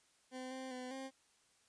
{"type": "tone with pitch steps", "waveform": "20% pulse", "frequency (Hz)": [256.8, 261.2, 252.9, 266.1], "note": ["C4", "C4", "B3", "C4"], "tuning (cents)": [-32, -3, 41, 29], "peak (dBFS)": -39, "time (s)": [0.31, 1.11], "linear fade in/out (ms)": 50, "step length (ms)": 200, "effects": ["white hiss -72 dBFS RMS until 1.68 s", "resampled to 22050 Hz"]}